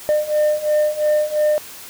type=beating tone pair; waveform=sine; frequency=602 / 604.9 Hz; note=D5 / D#5; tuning=+43 / -49 cents; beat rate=2.9 Hz; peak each=-17 / -15 dBFS; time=0.09-1.58 s; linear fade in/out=0 ms; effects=tanh soft clip ceiling -12 dBFS + white hiss -37 dBFS RMS until 1.89 s